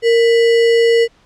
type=tone with sample-and-hold; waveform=sine; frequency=463 Hz; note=A#4; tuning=12 cents flat; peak=-8 dBFS; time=0.02-1.08 s; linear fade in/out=50 ms; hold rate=2450 Hz; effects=pink hiss -52 dBFS RMS until 1.25 s + low-pass 5000 Hz 12 dB/octave